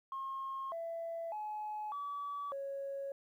sine tone with pitch steps, 1075 / 667 / 849 / 1145 / 552 Hz, C6 / E5 / G#5 / D6 / C#5, +47 / +20 / +38 / -44 / -7 cents, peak -37 dBFS, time 0.12-3.12 s, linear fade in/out 2 ms, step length 600 ms, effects tanh soft clip ceiling -34 dBFS + 12-bit

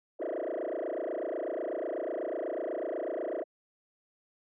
sine tone with frequency modulation, 491.2 Hz, B4, 9 cents flat, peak -28 dBFS, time 0.19-3.44 s, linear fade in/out 20 ms, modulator 28.1 Hz, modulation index 6.3, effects tanh soft clip ceiling -30 dBFS + high-pass 300 Hz 12 dB/octave

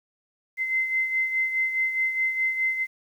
sine beating tone pair, 2065 / 2069.8 Hz, C7 / C7, -23 / -19 cents, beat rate 4.8 Hz, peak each -23 / -31 dBFS, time 0.57-2.87 s, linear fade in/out 50 ms, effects 9-bit

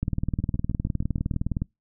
two click trains, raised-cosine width 5 ms, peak -13 / -21 dBFS, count 32 / 7, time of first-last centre 0.03-1.62 / 0.4-1.339 s, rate 19.5 / 6.39 Hz, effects noise-tail reverb RT60 0.2 s tail -26 dB re dry

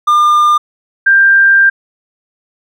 triangle / sine tone pair in turn, 1203 / 1586.9 Hz, D6 / G6, +41 / +21 cents, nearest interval perfect fourth, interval 480 cents, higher second, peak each -4 dBFS, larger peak neither, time 0.07-0.58 / 1.06-1.7 s, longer second, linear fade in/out 10 ms, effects none

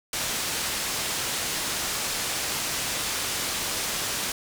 white low-pass noise, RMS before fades -29 dBFS, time 0.13-4.32 s, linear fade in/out 2 ms, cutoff 8500 Hz, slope 12 dB/octave, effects none

